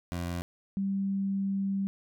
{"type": "tone pair in turn", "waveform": ["20% pulse", "sine"], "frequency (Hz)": [86.9, 195.76], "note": ["F2", "G3"], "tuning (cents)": [-8, -2], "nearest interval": "octave + major second", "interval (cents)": 1406, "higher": "second", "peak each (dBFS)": -27, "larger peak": "neither", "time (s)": [[0.12, 0.42], [0.77, 1.87]], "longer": "second", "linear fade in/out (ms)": 0, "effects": []}